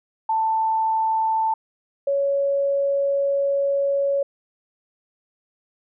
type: tone pair in turn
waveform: sine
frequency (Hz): 886 / 558.1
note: A5 / C#5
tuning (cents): +12 / +12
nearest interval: minor sixth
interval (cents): 800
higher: first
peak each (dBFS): -18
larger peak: neither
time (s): 0.29-1.54 / 2.07-4.23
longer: second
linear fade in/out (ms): 5
effects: none